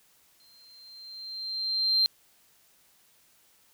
sine tone with exponential growth, 4154 Hz, C8, 13 cents flat, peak -18 dBFS, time 0.4-2.06 s, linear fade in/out 0 ms, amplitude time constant 360 ms, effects tanh soft clip ceiling -15 dBFS + white hiss -63 dBFS RMS until 3.73 s

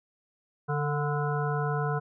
harmonic tone with a mistuned harmonic, 145.7 Hz, D3, 13 cents flat, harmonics 1 / 3 / 5 / 7 / 9 / 10, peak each -28 / -33 / -35 / -36 / -38 / -38 dBFS, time 0.68-2 s, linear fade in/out 20 ms, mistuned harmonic 3, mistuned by +32 cents, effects none

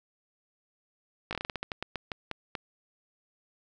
slowing click train, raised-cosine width 0.3 ms, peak -17 dBFS, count 15, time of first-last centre 1.31-2.552 s, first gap 18 ms, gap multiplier 1.22, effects none

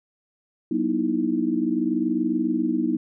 sine tone cluster, 187.2 / 241.2 / 308.2 / 328.8 Hz, F#3 / B3 / D#4 / E4, +20 / -41 / -16 / -4 cents, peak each -31 / -25 / -24 / -27 dBFS, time 0.71-2.97 s, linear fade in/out 5 ms, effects none

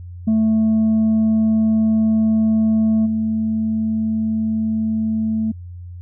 sine tone with level steps, 220 Hz, A3, in tune, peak -10 / -16 dBFS, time 0.27-5.52 s, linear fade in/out 10 ms, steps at 3.05 s, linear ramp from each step 20 ms, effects tanh soft clip ceiling -12 dBFS + added 88 Hz sine -31 dBFS peak until 6.01 s

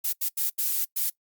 violet noise bursts at uneven times, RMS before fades -26 dBFS, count 5, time 0.04-0.13 / 0.21-0.29 / 0.37-0.5 / 0.58-0.85 / 0.96-1.1 s, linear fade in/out 10 ms, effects noise-tail reverb RT60 0.1 s tail -22 dB re dry + Opus 48 kbps

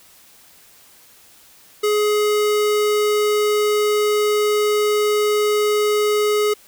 square tone, 420 Hz, G#4, 19 cents sharp, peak -16 dBFS, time 1.83-6.54 s, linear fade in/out 10 ms, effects white hiss -49 dBFS RMS until 6.67 s

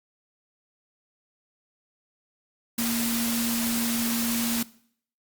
sine tone in noise, 233.1 Hz, A#3, in tune, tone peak -26 dBFS, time 2.78-4.63 s, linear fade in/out 5 ms, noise white, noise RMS -29 dBFS, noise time 2.78-4.63 s, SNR 0 dB, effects noise-tail reverb RT60 0.6 s tail -20 dB re dry + Opus 48 kbps

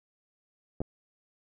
clicks, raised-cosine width 2 ms, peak -20 dBFS, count 2, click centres 0.805 / 0.816 s, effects none

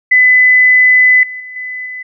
sine tone with level steps, 2007 Hz, B6, 27 cents sharp, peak -4 / -22 / -26 / -20 / -22 dBFS, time 0.11-2.03 s, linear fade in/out 10 ms, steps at 1.23 / 1.4 / 1.56 / 1.86 s, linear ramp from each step 2 ms, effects none

